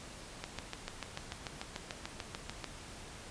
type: click train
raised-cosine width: 0.2 ms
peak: -21 dBFS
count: 16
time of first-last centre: 0.44-2.643 s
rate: 6.81 Hz
effects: pink hiss -49 dBFS RMS until 3.3 s + resampled to 22050 Hz